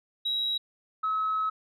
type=tone pair in turn; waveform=sine; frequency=3856 / 1286.8 Hz; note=B7 / E6; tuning=-42 / -42 cents; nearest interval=octave + perfect fifth; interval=1900 cents; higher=first; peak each=-25 / -24 dBFS; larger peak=second; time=0.25-0.58 / 1.03-1.5 s; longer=second; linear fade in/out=10 ms; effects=tanh soft clip ceiling -21 dBFS